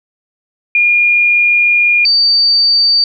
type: tone pair in turn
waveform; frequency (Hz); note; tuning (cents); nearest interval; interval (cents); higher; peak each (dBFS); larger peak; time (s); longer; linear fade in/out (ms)
sine; 2422 / 4612; D#7 / D8; -47 / -32; major seventh; 1115; second; -7; neither; 0.75-2.05 / 2.05-3.04; first; 2
effects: none